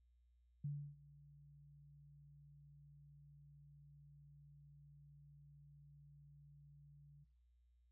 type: tone with ADSR envelope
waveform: sine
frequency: 144.5 Hz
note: D3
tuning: 28 cents flat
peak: -39 dBFS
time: 0.64-7.25 s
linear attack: 7 ms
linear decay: 310 ms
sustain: -21 dB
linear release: 19 ms
effects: noise-tail reverb RT60 0.6 s tail -23 dB re dry + added 60 Hz sine -70 dBFS peak until 7.91 s